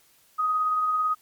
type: tone with tremolo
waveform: sine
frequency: 1252 Hz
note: D#6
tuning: 10 cents sharp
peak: -20 dBFS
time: 0.38-1.15 s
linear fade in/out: 20 ms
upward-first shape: sine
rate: 18 Hz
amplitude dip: 25%
effects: white hiss -60 dBFS RMS until 1.21 s + MP3 96 kbps